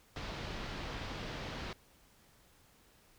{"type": "low-pass noise", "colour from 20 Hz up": "pink", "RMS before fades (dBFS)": -42, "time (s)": [0.16, 1.73], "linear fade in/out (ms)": 2, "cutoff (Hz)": 4800, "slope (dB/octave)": 24, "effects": ["pink hiss -65 dBFS RMS until 3.18 s"]}